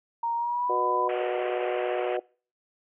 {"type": "tone with pitch glide", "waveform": "sine", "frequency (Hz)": [932.3, 999.2], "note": ["A#5", "B5"], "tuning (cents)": [0, 20], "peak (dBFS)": -25, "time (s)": [0.23, 1.08], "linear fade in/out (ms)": 5, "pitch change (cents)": 120, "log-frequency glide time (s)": [0.35, 0.75]}
{"type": "harmonic tone", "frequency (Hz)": 122.6, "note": "B2", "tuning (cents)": -12, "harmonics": [3, 4, 5, 6], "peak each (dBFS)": [-30, -31, -32, -33], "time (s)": [0.69, 2.2], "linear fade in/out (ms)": 10}
{"type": "band-pass noise", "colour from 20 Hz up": "pink", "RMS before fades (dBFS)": -37, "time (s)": [1.09, 2.17], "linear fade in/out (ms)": 2, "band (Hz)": [400, 3000], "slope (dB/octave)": 96}
{"effects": ["noise-tail reverb RT60 0.4 s tail -24 dB re dry"]}